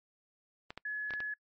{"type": "clicks", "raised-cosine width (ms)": 0.3, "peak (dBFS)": -26, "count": 5, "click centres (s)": [0.705, 0.776, 1.107, 1.137, 1.204]}
{"type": "tone", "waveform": "sine", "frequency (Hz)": 1700, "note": "G#6", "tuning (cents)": 40, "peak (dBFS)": -34, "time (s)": [0.85, 1.34], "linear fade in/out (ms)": 5}
{"effects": ["noise-tail reverb RT60 0.1 s tail -26 dB re dry", "MP3 32 kbps"]}